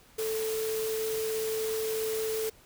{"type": "tone in noise", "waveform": "sine", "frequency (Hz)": 440, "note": "A4", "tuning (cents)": 0, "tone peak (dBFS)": -29, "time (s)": [0.18, 2.5], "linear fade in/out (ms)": 10, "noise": "white", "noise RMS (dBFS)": -38, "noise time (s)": [0.18, 2.5], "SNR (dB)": 6, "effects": ["pink hiss -58 dBFS RMS until 2.65 s"]}